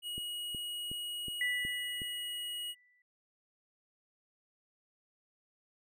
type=tone; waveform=square; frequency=2900 Hz; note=F#7; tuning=35 cents flat; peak=-38 dBFS; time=0.02-2.75 s; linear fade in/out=50 ms
type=click train; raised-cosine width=3 ms; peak=-32 dBFS; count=6; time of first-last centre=0.18-2.018 s; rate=2.72 Hz
type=tone with exponential decay; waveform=sine; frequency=1975.5 Hz; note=B6; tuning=in tune; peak=-29 dBFS; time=1.41-3.02 s; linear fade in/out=2 ms; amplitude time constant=350 ms
effects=none